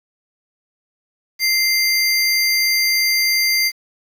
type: tone pair together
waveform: square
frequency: 2088 / 4725 Hz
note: C7 / D8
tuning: -4 / +10 cents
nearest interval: octave + major second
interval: 1414 cents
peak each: -18 dBFS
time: 1.39-3.72 s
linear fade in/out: 50 ms
effects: 7-bit